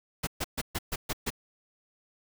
pink noise bursts, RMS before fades -31 dBFS, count 7, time 0.23-1.304 s, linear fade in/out 10 ms, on 42 ms, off 130 ms, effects none

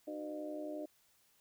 harmonic tone with a mistuned harmonic, 101 Hz, G#2, 48 cents flat, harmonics 3 / 4 / 5 / 6 / 7, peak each -43 / -50 / -53 / -43 / -56 dBFS, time 0.07-0.86 s, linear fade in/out 10 ms, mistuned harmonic 4, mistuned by -130 cents, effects white hiss -71 dBFS RMS until 1.4 s

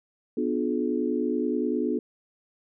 sine chord, B diminished seventh, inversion none, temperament just, 246.9 / 296.3 / 355.6 / 426.7 Hz, B3 / D4 / F4 / Ab4, 0 / +15 / +31 / +47 cents, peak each -28 / -29 / -30 / -30 dBFS, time 0.37-1.99 s, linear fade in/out 5 ms, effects none

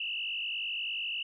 sine tone with frequency modulation, 2794 Hz, F7, in tune, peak -32 dBFS, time 0-1.23 s, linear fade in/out 5 ms, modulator 51.5 Hz, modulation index 2.9, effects none

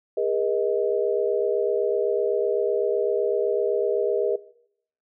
sine tone cluster, 409 / 476.9 / 629 Hz, G#4 / A#4 / D#5, -26 / +39 / +19 cents, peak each -25 / -25 / -28 dBFS, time 0.17-4.36 s, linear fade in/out 5 ms, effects noise-tail reverb RT60 0.7 s tail -20 dB re dry

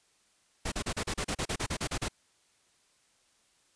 pink noise bursts, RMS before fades -32 dBFS, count 14, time 0.65-2.085 s, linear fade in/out 10 ms, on 70 ms, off 35 ms, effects white hiss -68 dBFS RMS until 3.75 s + resampled to 22050 Hz

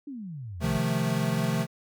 sine exponential sweep, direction down, 300 to 51.91 Hz, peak -35 dBFS, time 0.07-0.79 s, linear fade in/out 5 ms
square chord, F dominant seventh, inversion second, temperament equal, 130.81 / 155.56 / 174.61 / 220 Hz, C3 / Eb3 / F3 / A3, 0 / 0 / 0 / 0 cents, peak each -31 dBFS, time 0.6-1.67 s, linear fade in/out 50 ms
effects none

